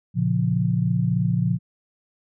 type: chord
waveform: sine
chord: Bb minor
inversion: none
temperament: just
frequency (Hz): 116.54 / 139.85 / 174.81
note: Bb2 / Db3 / F3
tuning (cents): 0 / +16 / +2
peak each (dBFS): -23 / -24 / -22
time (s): 0.14-1.59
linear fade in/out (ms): 50
effects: none